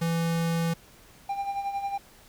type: tone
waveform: square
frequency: 166.6 Hz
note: E3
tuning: 19 cents sharp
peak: -25 dBFS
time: 0.01-0.74 s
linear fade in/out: 10 ms
type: tone with tremolo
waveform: triangle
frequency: 796 Hz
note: G5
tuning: 26 cents sharp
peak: -24 dBFS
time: 1.29-1.98 s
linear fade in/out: 5 ms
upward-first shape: sine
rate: 11 Hz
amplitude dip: 60%
effects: pink hiss -54 dBFS RMS until 2.28 s